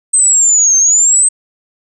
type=linear two-way sweep; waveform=sine; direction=down then up; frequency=8300 to 6272 to 8300 Hz; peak=-6 dBFS; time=0.13-1.29 s; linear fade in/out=10 ms; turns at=0.77 s; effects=none